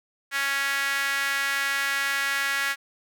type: tone with high-pass filter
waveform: sawtooth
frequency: 277.2 Hz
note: C#4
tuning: in tune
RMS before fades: -26 dBFS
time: 0.31-2.76 s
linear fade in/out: 50 ms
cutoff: 1700 Hz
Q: 3.1
effects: none